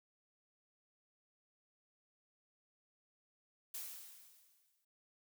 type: noise with exponential decay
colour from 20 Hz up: blue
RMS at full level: -43 dBFS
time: 3.74-4.85 s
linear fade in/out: 5 ms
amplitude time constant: 240 ms
effects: none